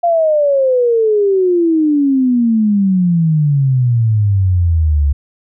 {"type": "exponential sweep", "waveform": "sine", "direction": "down", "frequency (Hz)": [698.5, 69.3], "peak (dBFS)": -9, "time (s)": [0.03, 5.13], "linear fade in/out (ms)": 10, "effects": []}